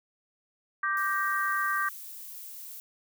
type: chord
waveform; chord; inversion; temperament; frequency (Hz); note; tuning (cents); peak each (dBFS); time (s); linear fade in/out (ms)
sine; G minor; second; just; 1176 / 1568 / 1881.6; D6 / G6 / Bb6; +2 / 0 / +16; -29 / -29 / -34; 0.83-1.89; 5
type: noise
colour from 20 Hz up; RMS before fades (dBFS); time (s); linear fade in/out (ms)
violet; -43; 0.97-2.8; 0
effects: none